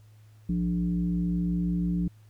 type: tone with frequency modulation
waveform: sine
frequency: 175.6 Hz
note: F3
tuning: 10 cents sharp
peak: -24 dBFS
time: 0.49-2.08 s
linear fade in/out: 5 ms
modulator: 119 Hz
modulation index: 0.64
effects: added 107 Hz sine -51 dBFS peak until 2.29 s + pink hiss -66 dBFS RMS until 2.29 s